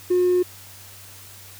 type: tone with hard clipping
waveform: sine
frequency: 360 Hz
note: F#4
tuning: 47 cents flat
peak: -16 dBFS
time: 0.1-0.43 s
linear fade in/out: 10 ms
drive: 1 dB
effects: added 97 Hz sine -48 dBFS peak until 1.59 s + white hiss -44 dBFS RMS until 1.59 s